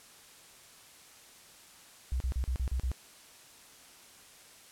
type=tone bursts; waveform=sine; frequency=63.4 Hz; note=B1; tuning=46 cents sharp; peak=-28 dBFS; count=7; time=2.12-2.916 s; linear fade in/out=0 ms; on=82 ms; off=37 ms; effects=white hiss -55 dBFS RMS until 4.71 s + low-pass 11000 Hz 12 dB/octave